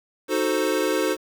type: chord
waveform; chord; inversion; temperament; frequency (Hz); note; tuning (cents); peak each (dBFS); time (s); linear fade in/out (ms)
square; D# diminished seventh; none; equal; 311.1 / 370 / 440 / 523.3; D#4 / F#4 / A4 / C5; 0 / 0 / 0 / 0; -27; 0.28-1.17; 50
effects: 8-bit